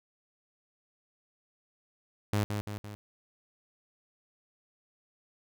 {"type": "tone with echo", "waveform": "sawtooth", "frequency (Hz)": 103.83, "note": "G#2", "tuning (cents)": 0, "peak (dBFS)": -22, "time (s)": [2.33, 2.44], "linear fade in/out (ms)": 0, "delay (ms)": 170, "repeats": 3, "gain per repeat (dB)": -5, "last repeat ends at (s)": 2.95, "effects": []}